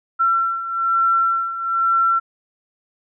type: beating tone pair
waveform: sine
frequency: 1352 / 1353.1 Hz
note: E6 / E6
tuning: +43 / +45 cents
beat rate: 1.1 Hz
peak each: -22 / -17 dBFS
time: 0.19-2.2 s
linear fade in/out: 20 ms
effects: none